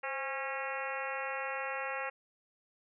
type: harmonic tone with a mistuned harmonic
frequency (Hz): 273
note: C#4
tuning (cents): -26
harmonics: 2 / 3 / 4 / 5 / 6 / 7 / 8 / 9 / 10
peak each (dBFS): -41 / -42 / -44 / -43 / -45 / -42 / -46 / -46 / -46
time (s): 0.03-2.1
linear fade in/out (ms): 10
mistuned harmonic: 2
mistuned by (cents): -59
effects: none